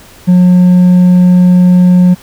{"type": "tone with hard clipping", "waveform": "sine", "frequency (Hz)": 180, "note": "F#3", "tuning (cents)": -47, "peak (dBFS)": -3, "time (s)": [0.27, 2.15], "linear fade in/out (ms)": 20, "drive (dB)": 2, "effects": ["pink hiss -37 dBFS RMS until 2.22 s"]}